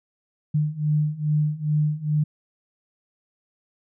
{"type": "beating tone pair", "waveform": "sine", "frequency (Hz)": [149.7, 152.1], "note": ["D3", "D#3"], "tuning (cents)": [33, -39], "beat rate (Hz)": 2.4, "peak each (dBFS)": [-24, -22], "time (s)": [0.54, 2.24], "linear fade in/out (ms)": 10, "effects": []}